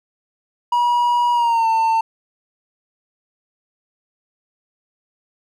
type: tone with pitch glide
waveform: triangle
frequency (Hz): 963 to 898.5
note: B5 to A5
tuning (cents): -44 to +36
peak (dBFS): -12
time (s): 0.72-2.01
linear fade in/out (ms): 5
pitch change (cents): -120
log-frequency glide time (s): 1.33-1.68
effects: none